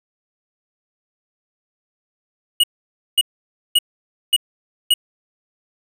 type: tone bursts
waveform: square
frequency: 2900 Hz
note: F#7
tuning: 35 cents flat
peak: -11 dBFS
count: 5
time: 2.6-4.94 s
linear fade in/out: 5 ms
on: 36 ms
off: 540 ms
effects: none

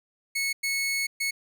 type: tone bursts at uneven times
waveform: sawtooth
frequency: 2200 Hz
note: C#7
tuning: 14 cents flat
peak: -22 dBFS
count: 3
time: 0.35-0.53 / 0.63-1.07 / 1.2-1.31 s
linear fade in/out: 10 ms
effects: none

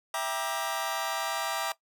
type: chord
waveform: sawtooth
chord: E half-diminished seventh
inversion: none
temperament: just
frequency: 659.3 / 791.1 / 949.3 / 1186.7 Hz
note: E5 / G5 / Bb5 / D6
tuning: 0 / +16 / +31 / +18 cents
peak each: -31 dBFS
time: 0.14-1.72 s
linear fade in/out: 2 ms
effects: noise-tail reverb RT60 0.1 s tail -18 dB re dry

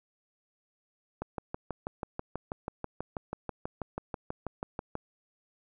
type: click train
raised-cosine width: 1 ms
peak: -20 dBFS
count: 24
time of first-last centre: 1.22-4.954 s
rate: 6.16 Hz
effects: none

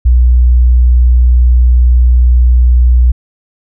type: tone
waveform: sine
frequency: 61.1 Hz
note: B1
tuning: 18 cents flat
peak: -3 dBFS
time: 0.05-3.12 s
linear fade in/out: 10 ms
effects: none

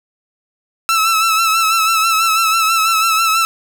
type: tone with vibrato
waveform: sawtooth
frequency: 1318.5 Hz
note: E6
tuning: in tune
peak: -8 dBFS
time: 0.89-3.45 s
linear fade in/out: 0 ms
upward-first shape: sine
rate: 6.1 Hz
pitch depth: 43 cents each way
effects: none

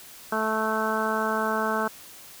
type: harmonic tone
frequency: 218.9 Hz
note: A3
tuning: 9 cents flat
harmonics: 1 / 2 / 3 / 4 / 5 / 6 / 7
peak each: -31 / -31 / -31 / -31 / -31 / -31 / -31 dBFS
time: 0.32-1.88 s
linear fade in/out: 5 ms
effects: white hiss -46 dBFS RMS until 2.4 s

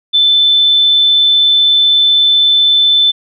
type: tone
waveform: sine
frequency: 3524 Hz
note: A7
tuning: 2 cents sharp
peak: -6 dBFS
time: 0.13-3.12 s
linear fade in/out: 20 ms
effects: none

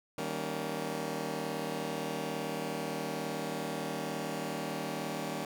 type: chord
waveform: 15% pulse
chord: Eb dominant seventh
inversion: none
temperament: just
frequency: 155.56 / 194.45 / 233.3 / 280 Hz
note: Eb3 / G3 / Bb3 / Db4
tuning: 0 / -14 / +2 / +18 cents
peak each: -34 dBFS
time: 0.18-5.45 s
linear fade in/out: 2 ms
effects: none

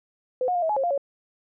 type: tone with pitch steps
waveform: sine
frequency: 507 / 723 / 704 / 644 / 844 / 539 / 697 / 559 Hz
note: B4 / F#5 / F5 / E5 / G#5 / C#5 / F5 / C#5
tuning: +45 / -40 / +14 / -41 / +28 / -49 / -4 / +14 cents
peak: -21 dBFS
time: 0.41-0.978 s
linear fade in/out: 2 ms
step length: 71 ms
effects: none

